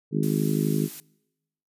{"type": "harmonic tone", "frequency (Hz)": 52, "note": "G#1", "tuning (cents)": 3, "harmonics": [3, 4, 5, 6, 7, 8], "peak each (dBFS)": [-25, -27, -29, -31, -32, -33], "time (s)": [0.11, 0.89], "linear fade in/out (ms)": 50}
{"type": "noise", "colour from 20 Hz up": "blue", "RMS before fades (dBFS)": -38, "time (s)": [0.23, 1], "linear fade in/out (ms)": 0}
{"effects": ["noise-tail reverb RT60 0.9 s tail -25 dB re dry", "resampled to 32000 Hz"]}